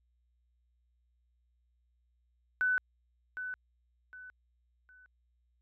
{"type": "tone with echo", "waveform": "sine", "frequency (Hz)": 1500, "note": "F#6", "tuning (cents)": 23, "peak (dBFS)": -26, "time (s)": [2.61, 2.78], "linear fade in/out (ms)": 0, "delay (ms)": 760, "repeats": 3, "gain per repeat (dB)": -10, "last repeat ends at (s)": 5.06, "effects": ["added 60 Hz sine -70 dBFS peak until 5.61 s"]}